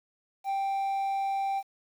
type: tone with quantisation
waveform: triangle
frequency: 784 Hz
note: G5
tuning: in tune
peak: -25 dBFS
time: 0.44-1.63 s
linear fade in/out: 50 ms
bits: 9
effects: none